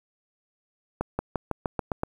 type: accelerating click train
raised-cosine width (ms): 1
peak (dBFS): -12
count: 8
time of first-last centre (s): 1.01-2.034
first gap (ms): 180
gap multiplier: 0.93
effects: 8-bit